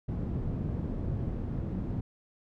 white low-pass noise, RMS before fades -33 dBFS, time 0.08-2.01 s, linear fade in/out 10 ms, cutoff 170 Hz, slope 12 dB/octave, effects none

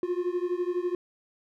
triangle beating tone pair, 350.8 / 362.8 Hz, F4 / F#4, +8 / -34 cents, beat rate 12 Hz, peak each -27 / -28 dBFS, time 0.03-0.95 s, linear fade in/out 2 ms, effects none

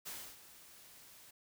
white noise with ADSR envelope, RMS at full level -44 dBFS, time 0.05-1.31 s, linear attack 23 ms, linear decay 290 ms, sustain -14 dB, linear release 7 ms, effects none

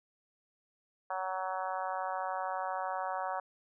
harmonic tone, 187.2 Hz, F#3, 20 cents sharp, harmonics 3 / 4 / 5 / 6 / 7 / 8 / 9, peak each -41 / -37 / -39 / -41 / -44 / -46 / -50 dBFS, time 1.1-3.4 s, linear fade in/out 5 ms, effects none

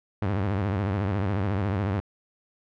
sawtooth tone with vibrato, 98.9 Hz, G2, 16 cents sharp, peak -20 dBFS, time 0.22-2 s, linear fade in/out 0 ms, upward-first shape sine, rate 14 Hz, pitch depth 140 cents each way, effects low-pass 2000 Hz 12 dB/octave

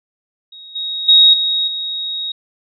sine tone with level steps, 3773 Hz, A#7, 20 cents sharp, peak -34 / -20 / -5 / -14 / -20 dBFS, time 0.52-2.32 s, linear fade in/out 5 ms, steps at 0.75 / 1.08 / 1.33 / 1.67 s, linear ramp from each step 10 ms, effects none

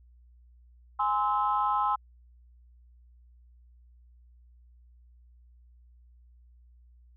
sine chord, Ab augmented, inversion none, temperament just, 830.6 / 1038.3 / 1297.8 Hz, Ab5 / C6 / E6, 0 / -14 / -27 cents, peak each -28 / -27 / -29 dBFS, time 0.99-1.96 s, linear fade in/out 10 ms, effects tanh soft clip ceiling -15 dBFS + added 60 Hz sine -54 dBFS peak until 7.16 s

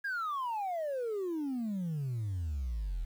sine exponential sweep, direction down, 1661.2 to 38.89 Hz, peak -30 dBFS, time 0.04-3.05 s, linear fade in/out 10 ms, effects tanh soft clip ceiling -31 dBFS + 10-bit

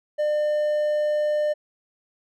triangle tone, 600 Hz, D5, 37 cents sharp, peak -18 dBFS, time 0.18-1.54 s, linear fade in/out 20 ms, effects none

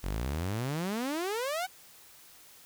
sawtooth exponential sweep, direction up, 43.65 to 772 Hz, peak -27 dBFS, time 0.03-1.67 s, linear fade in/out 20 ms, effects white hiss -55 dBFS RMS until 2.65 s

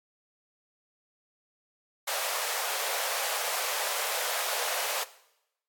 pink high-pass noise, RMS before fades -31 dBFS, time 2.07-5.04 s, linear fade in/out 10 ms, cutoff 490 Hz, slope 48 dB/octave, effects noise-tail reverb RT60 0.8 s tail -17 dB re dry + AAC 64 kbps

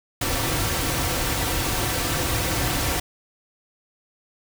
pink noise with comb filter, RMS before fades -24 dBFS, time 0.21-3 s, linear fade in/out 5 ms, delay 4.8 ms, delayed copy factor -0.55, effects none

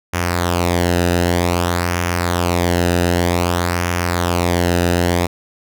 sawtooth tone with flanger, 87.31 Hz, F2, in tune, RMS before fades -17 dBFS, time 0.13-5.27 s, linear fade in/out 10 ms, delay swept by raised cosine 0.24 to 0.91 ms, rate 0.53 Hz, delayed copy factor -0.6, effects none

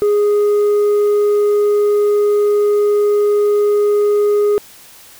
sine tone with tanh clipping, 413.9 Hz, G#4, 6 cents flat, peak -11 dBFS, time 0.02-4.58 s, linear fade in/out 0 ms, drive 3 dB, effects white hiss -41 dBFS RMS until 5.19 s

